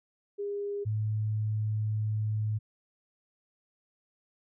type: tone pair in turn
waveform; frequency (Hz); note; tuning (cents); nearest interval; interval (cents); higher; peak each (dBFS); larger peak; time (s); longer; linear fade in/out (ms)
sine; 405.8 / 107.48; G#4 / A2; -40 / -40; octave + major seventh; 2300; first; -31 / -27; second; 0.38-0.85 / 0.85-2.59; second; 20
effects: none